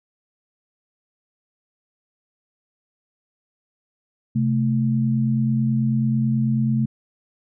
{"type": "tone pair together", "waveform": "sine", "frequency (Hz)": [130.81, 220], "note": ["C3", "A3"], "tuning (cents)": [0, 0], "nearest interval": "major sixth", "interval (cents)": 900, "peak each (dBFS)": -20, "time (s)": [4.35, 6.86], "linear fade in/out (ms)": 10, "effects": []}